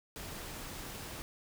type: noise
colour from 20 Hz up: pink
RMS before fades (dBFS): -44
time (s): 0.16-1.22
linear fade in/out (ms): 0
effects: none